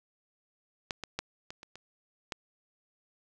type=clicks; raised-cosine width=0.2 ms; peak=-15 / -20 / -15 / -24 / -29 / -29 / -17 dBFS; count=7; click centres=0.908 / 1.037 / 1.19 / 1.505 / 1.631 / 1.756 / 2.322 s; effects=none